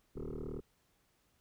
sine tone with frequency modulation, 203.2 Hz, G#3, 38 cents flat, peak -36 dBFS, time 0.15-0.61 s, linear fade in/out 20 ms, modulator 38.3 Hz, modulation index 6.3, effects tanh soft clip ceiling -38 dBFS + pink hiss -74 dBFS RMS until 1.4 s

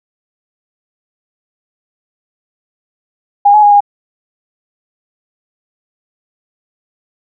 sine tone with pitch steps, 813 / 845 / 823 / 816 Hz, G#5 / G#5 / G#5 / G#5, -37 / +30 / -16 / -31 cents, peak -3 dBFS, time 3.45-3.806 s, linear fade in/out 10 ms, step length 89 ms, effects none

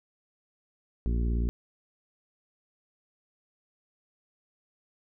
harmonic tone, 58.27 Hz, A#1, in tune, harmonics 1 / 2 / 3 / 4 / 5 / 6 / 7, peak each -25 / -36 / -38 / -37 / -44 / -44 / -46 dBFS, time 1.06-1.49 s, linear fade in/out 0 ms, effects none

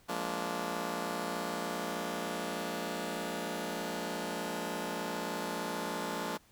10% pulse chord, Bb dominant seventh, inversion second, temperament just, 174.81 / 209.8 / 233.1 / 291.4 Hz, F3 / Ab3 / Bb3 / D4, +2 / +18 / 0 / -13 cents, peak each -32 dBFS, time 0.08-6.38 s, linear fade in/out 20 ms, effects pink hiss -64 dBFS RMS until 6.51 s

